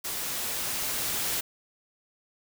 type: noise with level ramp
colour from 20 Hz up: white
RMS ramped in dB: -33 to -29 dBFS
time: 0.04-1.41 s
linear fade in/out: 10 ms
effects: none